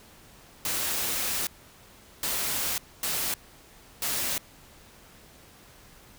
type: noise bursts at uneven times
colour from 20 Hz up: white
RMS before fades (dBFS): -29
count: 4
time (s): 0.65-1.47 / 2.23-2.78 / 3.03-3.34 / 4.02-4.38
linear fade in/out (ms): 2
effects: pink hiss -53 dBFS RMS until 6.18 s